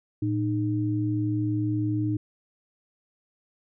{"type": "tone pair together", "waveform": "sine", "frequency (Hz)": [112.9, 306.5], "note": ["A2", "D#4"], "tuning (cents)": [45, -26], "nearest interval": "octave + perfect fourth", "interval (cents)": 1729, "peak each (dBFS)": -26, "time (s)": [0.22, 2.17], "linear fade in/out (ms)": 5, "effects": []}